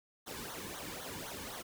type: noise with flanger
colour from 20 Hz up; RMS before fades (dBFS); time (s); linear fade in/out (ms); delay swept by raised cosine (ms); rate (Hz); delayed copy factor
pink; -44; 0.26-1.63; 20; 0.39 to 1.59; 3.9; -0.85
effects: none